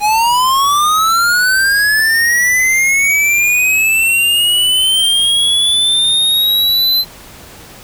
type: linear sweep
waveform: square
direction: up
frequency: 819 to 4084 Hz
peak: -10 dBFS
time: 0-7.05 s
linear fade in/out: 50 ms
effects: pink hiss -36 dBFS RMS until 7.83 s